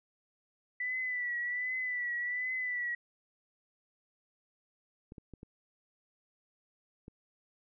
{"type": "tone with vibrato", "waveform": "sine", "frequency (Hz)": 1975.5, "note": "B6", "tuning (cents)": 0, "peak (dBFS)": -32, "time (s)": [0.8, 2.95], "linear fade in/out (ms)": 5, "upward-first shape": "triangle", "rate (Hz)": 1.3, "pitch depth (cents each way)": 56}
{"type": "clicks", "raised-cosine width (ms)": 3, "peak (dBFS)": -34, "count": 5, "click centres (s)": [5.121, 5.182, 5.337, 5.431, 7.081]}
{"effects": []}